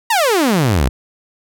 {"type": "exponential sweep", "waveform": "sawtooth", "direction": "down", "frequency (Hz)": [968, 55.7], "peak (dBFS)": -8, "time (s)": [0.1, 0.89], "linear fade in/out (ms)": 5, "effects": []}